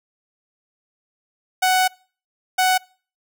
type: tone pair in turn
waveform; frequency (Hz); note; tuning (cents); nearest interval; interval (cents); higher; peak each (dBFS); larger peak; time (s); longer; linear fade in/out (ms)
sawtooth; 744 / 744; F#5 / F#5; +9 / +9; unison; 0; neither; -11; neither; 1.62-1.88 / 2.58-2.78; first; 10
effects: noise-tail reverb RT60 0.4 s tail -24 dB re dry